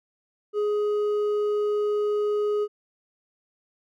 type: tone with hard clipping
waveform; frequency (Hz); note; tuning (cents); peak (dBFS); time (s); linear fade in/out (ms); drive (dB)
sine; 417.2; G#4; +8; -23; 0.53-2.68; 50; 4
effects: none